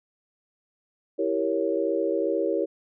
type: chord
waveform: sine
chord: E diminished seventh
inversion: none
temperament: equal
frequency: 329.6 / 392 / 466.2 / 554.4 Hz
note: E4 / G4 / Bb4 / Db5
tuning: 0 / 0 / 0 / 0 cents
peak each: -28 dBFS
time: 1.18-2.66 s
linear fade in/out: 20 ms
effects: none